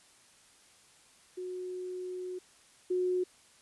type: tone pair in turn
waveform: sine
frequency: 365.6 / 364.3 Hz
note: F#4 / F#4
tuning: -21 / -27 cents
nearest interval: unison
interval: 6 cents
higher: first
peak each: -36 / -27 dBFS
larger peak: second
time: 1.37-2.39 / 2.9-3.24 s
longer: first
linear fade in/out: 10 ms
effects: white hiss -61 dBFS RMS until 3.61 s + resampled to 24000 Hz